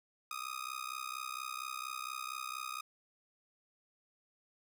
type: tone with amplitude modulation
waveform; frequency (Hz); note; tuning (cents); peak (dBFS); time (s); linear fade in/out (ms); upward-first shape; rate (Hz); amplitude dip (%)
sawtooth; 1244.5; D#6; 0; -32; 0.31-2.81; 2; sine; 64.3; 95
effects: none